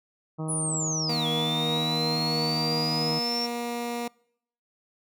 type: harmonic tone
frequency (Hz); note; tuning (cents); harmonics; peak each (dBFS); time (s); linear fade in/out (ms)
157.7; D#3; +24; 1 / 2 / 3 / 4 / 5 / 6 / 7 / 8; -30 / -36 / -40 / -42 / -44 / -46 / -47 / -48; 0.38-3.2; 20
type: linear two-way sweep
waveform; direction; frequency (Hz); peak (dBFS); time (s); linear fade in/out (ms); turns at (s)
sine; down then up; 10120 to 3333 to 5500; -27; 0.48-3.47; 20; 1.27
type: tone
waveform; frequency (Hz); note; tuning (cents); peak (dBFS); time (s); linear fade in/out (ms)
15% pulse; 238; A#3; +36; -23; 1.09-4.08; 5
effects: noise-tail reverb RT60 0.7 s tail -26 dB re dry